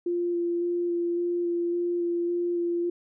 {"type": "tone with vibrato", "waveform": "sine", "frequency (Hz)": 346.6, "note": "F4", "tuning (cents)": -13, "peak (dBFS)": -24, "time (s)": [0.06, 2.9], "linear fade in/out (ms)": 5, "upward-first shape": "square", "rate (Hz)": 1.8, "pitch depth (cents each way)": 10, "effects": []}